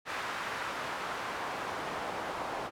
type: noise with band-pass filter sweep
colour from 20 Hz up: pink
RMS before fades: -37 dBFS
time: 0.05-2.71 s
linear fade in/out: 50 ms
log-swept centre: 1400 to 800 Hz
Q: 1.1
effects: none